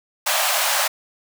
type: high-pass noise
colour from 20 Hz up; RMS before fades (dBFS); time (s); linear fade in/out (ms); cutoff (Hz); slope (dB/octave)
pink; -20; 0.26-0.88; 10; 570; 96
effects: none